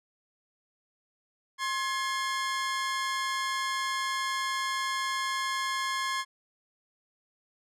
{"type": "tone pair together", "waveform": "sawtooth", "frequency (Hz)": [1064, 1694.4], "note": ["C6", "G#6"], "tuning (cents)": [29, 34], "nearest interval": "minor sixth", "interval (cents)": 805, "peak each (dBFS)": [-26, -31], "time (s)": [1.58, 6.25], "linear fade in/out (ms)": 50, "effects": ["low-pass 9000 Hz 12 dB/octave"]}